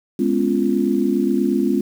sine chord, C# dominant seventh, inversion second, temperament just, 207.9 / 249.5 / 277.2 / 346.5 Hz, G#3 / B3 / C#4 / E#4, +2 / +18 / 0 / -14 cents, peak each -21 dBFS, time 0.19-1.81 s, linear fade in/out 5 ms, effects 7-bit

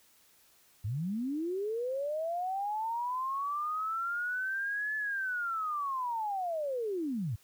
sine linear two-way sweep, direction up then down, 92.9 to 1733 to 92.9 Hz, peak -31 dBFS, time 0.84-7.36 s, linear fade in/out 10 ms, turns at 4.96 s, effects white hiss -64 dBFS RMS until 7.43 s

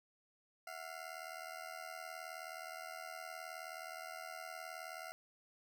20% pulse ring-modulated tone, 696 Hz, F5, 6 cents flat, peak -38 dBFS, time 0.67-5.12 s, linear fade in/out 0 ms, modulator 39.6 Hz, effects none

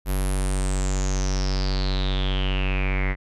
square tone with low-pass filter sweep, 47.41 Hz, F#1, 43 cents sharp, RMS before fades -23 dBFS, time 0.05-3.16 s, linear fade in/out 50 ms, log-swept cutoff 12000 to 2000 Hz, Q 9.1, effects none

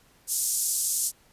pink band-pass noise, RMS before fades -27 dBFS, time 0.27-1.12 s, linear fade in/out 50 ms, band 6600 to 12000 Hz, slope 24 dB/octave, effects pink hiss -60 dBFS RMS until 1.32 s + resampled to 32000 Hz

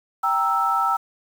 sine chord, E diminished, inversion first, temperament equal, 784 / 932.3 / 1318.5 Hz, G5 / Bb5 / E6, 0 / 0 / 0 cents, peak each -24 / -25 / -20 dBFS, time 0.23-0.97 s, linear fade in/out 10 ms, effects 7-bit

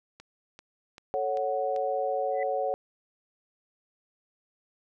click train, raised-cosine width 0.2 ms, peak -29 dBFS, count 5, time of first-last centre 0.2-1.762 s, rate 2.56 Hz
sine chord, F# minor, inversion first, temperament equal, 440 / 554.4 / 740 Hz, A4 / C#5 / F#5, 0 / 0 / 0 cents, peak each -33 / -29 / -30 dBFS, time 1.14-2.74 s, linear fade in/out 0 ms
sine tone with exponential growth, 2000 Hz, B6, 21 cents sharp, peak -32 dBFS, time 2.31-2.43 s, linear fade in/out 2 ms, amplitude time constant 26 ms
effects none

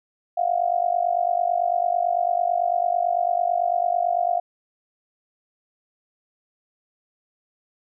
sine tone with amplitude modulation, 701 Hz, F5, 6 cents sharp, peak -15 dBFS, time 0.37-4.4 s, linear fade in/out 10 ms, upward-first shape sine, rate 49 Hz, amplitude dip 90%, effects none

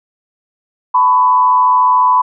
sine tone with frequency modulation, 1000 Hz, B5, 21 cents sharp, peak -7 dBFS, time 0.94-2.22 s, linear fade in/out 10 ms, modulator 114 Hz, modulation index 0.56, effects none

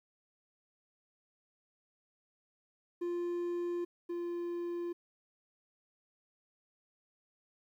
triangle tone pair in turn, 348.6 / 346.4 Hz, F4 / F4, -3 / -14 cents, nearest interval unison, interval 11 cents, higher first, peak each -31 / -33 dBFS, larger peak first, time 3.01-3.85 / 4.09-4.93 s, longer neither, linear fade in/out 10 ms, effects 12-bit

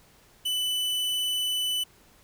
45% pulse tone, 2993 Hz, F#7, 19 cents sharp, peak -25 dBFS, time 0.45-1.84 s, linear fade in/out 10 ms, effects pink hiss -58 dBFS RMS until 2.23 s

